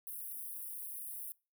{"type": "high-pass noise", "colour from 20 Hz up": "white", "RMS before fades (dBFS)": -44, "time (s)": [0.07, 1.32], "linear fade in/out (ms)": 0, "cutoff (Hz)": 9400, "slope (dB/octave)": 96, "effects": ["noise-tail reverb RT60 0.3 s tail -23 dB re dry"]}